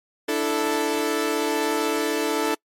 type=chord; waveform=sawtooth; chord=D suspended second; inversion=none; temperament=equal; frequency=293.7 / 329.6 / 440 Hz; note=D4 / E4 / A4; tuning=0 / 0 / 0 cents; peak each=-23 / -23 / -20 dBFS; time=0.28-2.55 s; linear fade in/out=10 ms; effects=noise-tail reverb RT60 0.1 s tail -26 dB re dry + MP3 64 kbps